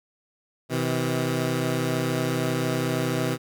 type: tone pair together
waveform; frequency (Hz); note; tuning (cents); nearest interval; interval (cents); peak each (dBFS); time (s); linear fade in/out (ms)
15% pulse; 127.6 / 160.48; C3 / E3; -43 / -46; major third; 397; -19 / -21; 0.69-3.38; 50
effects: none